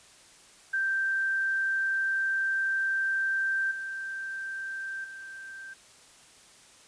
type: tone with level steps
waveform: sine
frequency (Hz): 1568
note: G6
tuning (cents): 0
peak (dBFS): -25 / -33 / -40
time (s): 0.73-5.74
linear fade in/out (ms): 10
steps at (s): 3.71 / 5.04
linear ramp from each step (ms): 5
effects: white hiss -55 dBFS RMS until 6.87 s + resampled to 22050 Hz